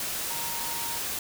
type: tone in noise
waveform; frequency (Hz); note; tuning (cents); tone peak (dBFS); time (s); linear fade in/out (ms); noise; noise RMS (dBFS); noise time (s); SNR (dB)
sine; 932.3; A#5; 0; -38; 0.3-0.98; 2; white; -32; 0-1.19; -9
effects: none